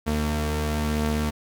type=tone pair together; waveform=sawtooth; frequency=75.4 / 227.2 Hz; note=D2 / A#3; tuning=+46 / -44 cents; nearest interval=octave + perfect fifth; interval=1910 cents; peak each=-21 / -23 dBFS; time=0.06-1.31 s; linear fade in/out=20 ms; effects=none